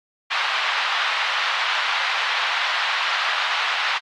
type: band-pass noise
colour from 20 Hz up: pink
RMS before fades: -23 dBFS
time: 0.3-3.99 s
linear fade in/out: 20 ms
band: 960 to 3800 Hz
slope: 24 dB/octave
effects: AAC 48 kbps

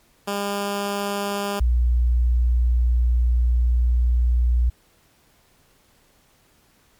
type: tone pair in turn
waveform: 10% pulse / sine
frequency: 201.6 / 60.14 Hz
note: G3 / B1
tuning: +49 / -45 cents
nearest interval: octave + major sixth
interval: 2094 cents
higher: first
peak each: -15 dBFS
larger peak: neither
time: 0.27-1.6 / 1.6-4.7 s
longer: second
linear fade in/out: 10 ms
effects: pink hiss -59 dBFS RMS until 6.99 s + MP3 96 kbps

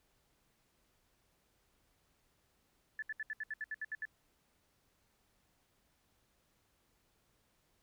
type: tone bursts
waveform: sine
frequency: 1741 Hz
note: A6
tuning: 19 cents flat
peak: -37 dBFS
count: 11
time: 2.99-4.053 s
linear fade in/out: 2 ms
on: 33 ms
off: 70 ms
effects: pink hiss -75 dBFS RMS until 7.82 s

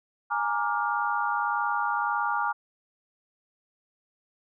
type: chord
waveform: sine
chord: Bb dominant seventh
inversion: third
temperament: equal with one note detuned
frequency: 830.6 / 932.3 / 1174.7 / 1410.7 Hz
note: Ab5 / Bb5 / D6 / F6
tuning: 0 / 0 / 0 / +17 cents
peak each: -30 dBFS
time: 0.3-2.53 s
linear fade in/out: 20 ms
effects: none

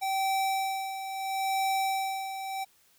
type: tone with tremolo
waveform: square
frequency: 773 Hz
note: G5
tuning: 24 cents flat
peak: -26 dBFS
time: 0.01-2.65 s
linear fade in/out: 20 ms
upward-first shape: sine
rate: 0.74 Hz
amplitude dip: 65%
effects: white hiss -64 dBFS RMS until 2.98 s

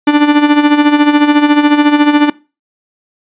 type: tone with tremolo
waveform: 45% pulse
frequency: 294.6 Hz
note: D4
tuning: 6 cents sharp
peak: -3 dBFS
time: 0.07-2.3 s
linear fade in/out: 5 ms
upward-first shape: sine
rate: 14 Hz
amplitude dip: 65%
effects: noise-tail reverb RT60 0.3 s tail -22 dB re dry + resampled to 8000 Hz

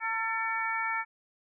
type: harmonic tone with a mistuned harmonic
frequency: 451.1 Hz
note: A4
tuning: 43 cents sharp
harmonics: 2 / 3 / 4 / 5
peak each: -34 / -34 / -34 / -34 dBFS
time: 0-1.05 s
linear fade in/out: 50 ms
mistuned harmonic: 4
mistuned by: -30 cents
effects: none

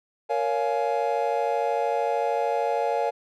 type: chord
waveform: triangle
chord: Bb minor seventh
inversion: none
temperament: just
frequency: 466.2 / 559.4 / 699.2 / 839.1 Hz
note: Bb4 / Db5 / F5 / Ab5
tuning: 0 / +16 / +2 / +18 cents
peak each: -26 dBFS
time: 0.29-3.11 s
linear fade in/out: 20 ms
effects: none

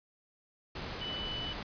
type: tone in noise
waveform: sine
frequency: 2981 Hz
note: F#7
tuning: 12 cents sharp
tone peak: -37 dBFS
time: 1.01-1.53 s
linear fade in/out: 5 ms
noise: pink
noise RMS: -40 dBFS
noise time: 0.75-1.63 s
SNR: 0 dB
effects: resampled to 11025 Hz

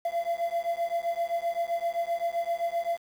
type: beating tone pair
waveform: triangle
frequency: 678 / 685.7 Hz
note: E5 / F5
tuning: +49 / -32 cents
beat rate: 7.7 Hz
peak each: -28 dBFS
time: 0.05-2.98 s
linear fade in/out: 5 ms
effects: 8-bit

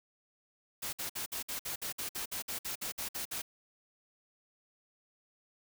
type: noise bursts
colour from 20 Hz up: white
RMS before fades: -38 dBFS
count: 16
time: 0.82-3.42 s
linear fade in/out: 10 ms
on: 110 ms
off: 56 ms
effects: none

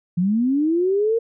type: linear sweep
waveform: sine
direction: up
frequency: 167.9 to 466.2 Hz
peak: -16 dBFS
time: 0.17-1.19 s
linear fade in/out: 10 ms
effects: none

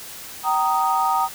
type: chord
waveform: sine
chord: Eb major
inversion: first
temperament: equal with one note detuned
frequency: 770.5 / 932.3 / 1244.5 Hz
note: G5 / Bb5 / Eb6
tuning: -30 / 0 / 0 cents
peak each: -22 / -21 / -22 dBFS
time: 0.43-1.29 s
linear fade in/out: 50 ms
effects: white hiss -37 dBFS RMS until 1.34 s

